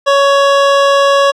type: tone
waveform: 25% pulse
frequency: 558 Hz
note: C#5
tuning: 11 cents sharp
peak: -3 dBFS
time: 0.06-1.32 s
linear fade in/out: 20 ms
effects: low-pass 5000 Hz 12 dB/octave